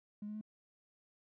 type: tone with pitch steps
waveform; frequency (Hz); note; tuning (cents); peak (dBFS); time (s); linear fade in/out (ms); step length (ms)
triangle; 207.7 / 211.1 / 214.5; G#3 / G#3 / A3; 0 / +29 / -44; -37; 0.22-0.412; 5; 64
effects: tanh soft clip ceiling -38 dBFS